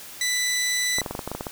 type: tone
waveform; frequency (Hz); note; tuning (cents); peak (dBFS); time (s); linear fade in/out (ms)
15% pulse; 1986; B6; +9; -16; 0.21-1.01; 2
type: clicks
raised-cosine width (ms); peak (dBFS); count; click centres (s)
1; -15; 11; 0.985 / 1.017 / 1.062 / 1.11 / 1.151 / 1.192 / 1.276 / 1.316 / 1.35 / 1.409 / 1.468
effects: white hiss -41 dBFS RMS until 1.51 s